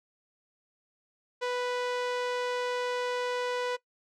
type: tone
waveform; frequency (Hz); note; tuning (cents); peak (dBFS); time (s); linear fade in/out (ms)
sawtooth; 493.9; B4; 0; -25; 1.41-3.77; 20
effects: noise-tail reverb RT60 0.1 s tail -20 dB re dry + low-pass 5000 Hz 12 dB/octave